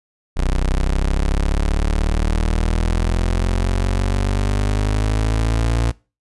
30% pulse exponential sweep, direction up, 30.87 to 58.27 Hz, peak -13 dBFS, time 0.36-5.92 s, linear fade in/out 20 ms, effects noise-tail reverb RT60 0.3 s tail -22 dB re dry + resampled to 24000 Hz

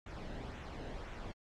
brown noise with flanger, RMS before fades -45 dBFS, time 0.06-1.32 s, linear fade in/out 5 ms, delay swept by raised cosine 0.2 to 0.9 ms, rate 1.9 Hz, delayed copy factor -0.55, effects low-pass 5000 Hz 12 dB/octave + AAC 48 kbps

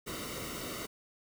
pink noise with comb filter, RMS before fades -40 dBFS, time 0.06-0.87 s, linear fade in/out 20 ms, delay 1.2 ms, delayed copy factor -0.7, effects none

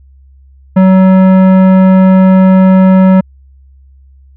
sine tone with tanh clipping, 188.2 Hz, F#3, 30 cents sharp, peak -4 dBFS, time 0.76-3.21 s, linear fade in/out 10 ms, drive 15 dB, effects added 67 Hz sine -37 dBFS peak until 4.36 s

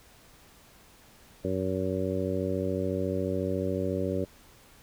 harmonic tone, 94 Hz, F#2, 28 cents sharp, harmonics 1 / 2 / 3 / 4 / 5 / 6, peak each -34 / -34 / -34 / -34 / -34 / -34 dBFS, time 1.44-4.25 s, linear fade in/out 10 ms, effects pink hiss -56 dBFS RMS until 4.82 s

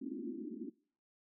white band-pass noise, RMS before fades -43 dBFS, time 0.01-0.7 s, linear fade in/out 10 ms, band 210 to 360 Hz, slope 96 dB/octave, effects noise-tail reverb RT60 0.5 s tail -23 dB re dry

